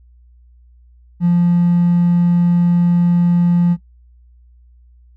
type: tone with hard clipping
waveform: triangle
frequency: 174.1 Hz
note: F3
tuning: 5 cents flat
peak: -10 dBFS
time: 1.2-3.77 s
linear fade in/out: 50 ms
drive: 4 dB
effects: noise-tail reverb RT60 0.1 s tail -18 dB re dry + added 60 Hz sine -44 dBFS peak until 5.16 s